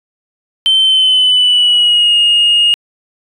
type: tone with pitch glide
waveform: sine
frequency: 3095 to 2855 Hz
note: G7 to F7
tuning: -23 to +37 cents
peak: -5 dBFS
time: 0.66-2.74 s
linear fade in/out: 0 ms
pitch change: -140 cents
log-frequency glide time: 0.82-2.16 s
effects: tanh soft clip ceiling -4 dBFS